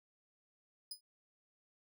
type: tone with exponential decay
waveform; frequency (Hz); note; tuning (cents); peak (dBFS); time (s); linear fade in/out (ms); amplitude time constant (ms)
sawtooth; 5000; D#8; +8; -36; 0.91-1.01; 5; 21
effects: none